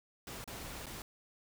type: noise with dropouts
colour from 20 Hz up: pink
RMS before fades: -45 dBFS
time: 0.27-1.02 s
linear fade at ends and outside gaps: 2 ms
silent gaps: 0.442-0.476 / 0.859-0.866 s
effects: none